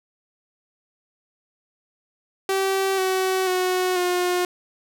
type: tone with pitch steps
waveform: sawtooth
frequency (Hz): 386 / 376.5 / 367.3 / 358.3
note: G4 / F#4 / F#4 / F4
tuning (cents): -27 / +30 / -13 / +44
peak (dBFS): -16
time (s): 2.49-4.45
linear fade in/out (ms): 2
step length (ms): 490
effects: none